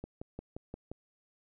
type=click train; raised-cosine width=2 ms; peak=-27 dBFS; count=6; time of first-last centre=0.04-0.916 s; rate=5.71 Hz; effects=none